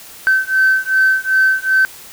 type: beating tone pair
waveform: sine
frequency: 1538 / 1540.6 Hz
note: G6 / G6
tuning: -33 / -30 cents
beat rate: 2.6 Hz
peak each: -13 dBFS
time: 0.27-1.85 s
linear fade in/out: 0 ms
effects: tanh soft clip ceiling -5 dBFS + white hiss -37 dBFS RMS until 2.12 s